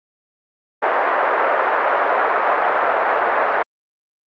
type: band-pass noise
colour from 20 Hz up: pink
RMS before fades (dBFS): -17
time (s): 0.82-3.63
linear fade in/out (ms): 10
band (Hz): 520 to 1700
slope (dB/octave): 24
effects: Opus 32 kbps